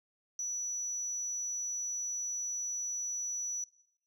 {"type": "tone", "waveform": "sine", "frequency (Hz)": 5910, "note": "F#8", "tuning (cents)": -3, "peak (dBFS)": -32, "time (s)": [0.39, 3.64], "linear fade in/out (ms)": 2, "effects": ["noise-tail reverb RT60 0.7 s tail -19 dB re dry", "tanh soft clip ceiling -31 dBFS"]}